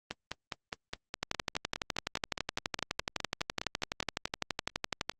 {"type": "two click trains", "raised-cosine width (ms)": 0.2, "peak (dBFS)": [-17, -13], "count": [20, 47], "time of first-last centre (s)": [[0.11, 4.028], [1.23, 5.096]], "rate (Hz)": [4.85, 11.9], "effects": ["Opus 24 kbps"]}